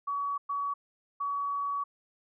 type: tone bursts at uneven times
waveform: sine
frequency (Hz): 1132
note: C#6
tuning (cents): +36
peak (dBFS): -29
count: 3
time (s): 0.07-0.38 / 0.49-0.74 / 1.2-1.84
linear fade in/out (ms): 10
effects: none